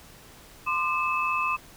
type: tone cluster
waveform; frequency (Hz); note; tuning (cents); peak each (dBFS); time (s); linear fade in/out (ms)
sine; 1035 / 1199 / 2599; C6 / D6 / E7; -19 / +36 / -25; -28; 0.66-1.57; 20
effects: pink hiss -50 dBFS RMS until 1.76 s